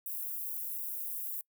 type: high-pass noise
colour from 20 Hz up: white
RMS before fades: -38 dBFS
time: 0.06-1.41 s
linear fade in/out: 2 ms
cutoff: 12000 Hz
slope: 24 dB/octave
effects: noise-tail reverb RT60 0.1 s tail -24 dB re dry